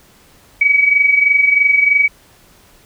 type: tone with amplitude modulation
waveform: sine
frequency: 2271 Hz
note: C#7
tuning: 41 cents sharp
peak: -6 dBFS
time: 0.61-2.08 s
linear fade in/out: 5 ms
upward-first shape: sine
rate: 23.1 Hz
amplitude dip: 65%
effects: pink hiss -48 dBFS RMS until 2.85 s